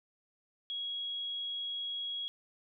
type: tone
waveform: sine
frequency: 3315 Hz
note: G#7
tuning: 4 cents flat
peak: -35 dBFS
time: 0.7-2.28 s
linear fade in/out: 0 ms
effects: none